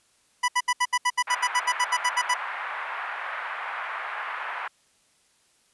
25% pulse tone bursts, 987.8 Hz, B5, in tune, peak -16 dBFS, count 16, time 0.43-2.343 s, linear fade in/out 10 ms, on 53 ms, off 71 ms
pink band-pass noise, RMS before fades -33 dBFS, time 1.27-4.68 s, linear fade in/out 5 ms, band 860 to 2100 Hz, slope 24 dB/octave
effects white hiss -64 dBFS RMS until 5.73 s + resampled to 24000 Hz

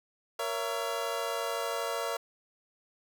25% pulse chord, A# diminished, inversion none, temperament just, 466.2 / 559.4 / 671.3 Hz, A#4 / C#5 / E5, 0 / +16 / +31 cents, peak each -32 dBFS, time 0.39-2.17 s, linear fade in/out 5 ms, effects none

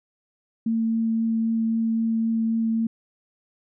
sine tone with vibrato, 225.7 Hz, A3, 44 cents sharp, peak -20 dBFS, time 0.66-2.87 s, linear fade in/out 5 ms, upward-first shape triangle, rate 3.8 Hz, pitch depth 9 cents each way, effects none

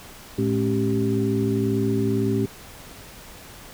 sine tone cluster, 112 / 212.9 / 274.9 / 388.5 Hz, A2 / G#3 / C#4 / G4, +31 / +43 / -14 / -16 cents, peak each -25 dBFS, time 0.38-2.46 s, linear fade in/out 5 ms, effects pink hiss -43 dBFS RMS until 3.73 s

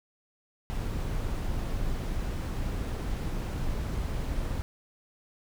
brown noise, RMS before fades -31 dBFS, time 0.7-4.62 s, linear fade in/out 0 ms, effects none

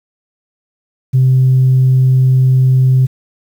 sine tone, 130 Hz, C3, 11 cents flat, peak -5 dBFS, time 1.13-3.07 s, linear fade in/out 20 ms, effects tanh soft clip ceiling -3 dBFS + 7-bit

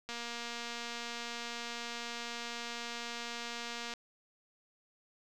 click train, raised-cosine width 0.2 ms, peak -24 dBFS, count 909, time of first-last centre 0.09-3.937 s, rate 236 Hz, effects none

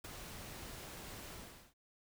pink noise with ADSR envelope, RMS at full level -45 dBFS, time 0.04-1.74 s, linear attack 6 ms, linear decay 15 ms, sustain -4 dB, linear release 420 ms, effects none

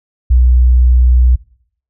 sine tone, 61.8 Hz, B1, 2 cents sharp, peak -5 dBFS, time 0.3-1.36 s, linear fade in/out 10 ms, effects noise-tail reverb RT60 0.6 s tail -21 dB re dry

